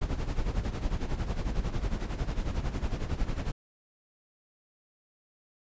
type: noise with tremolo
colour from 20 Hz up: brown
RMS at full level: -28 dBFS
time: 0.01-3.52 s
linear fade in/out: 10 ms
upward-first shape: sine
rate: 11 Hz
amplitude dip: 70%
effects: resampled to 16000 Hz